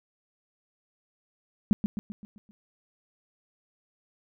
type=tone with echo; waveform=sine; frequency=207.7 Hz; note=G#3; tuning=in tune; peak=-16 dBFS; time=1.71-1.73 s; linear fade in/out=0 ms; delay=130 ms; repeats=6; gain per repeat=-6 dB; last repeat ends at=2.51 s; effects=none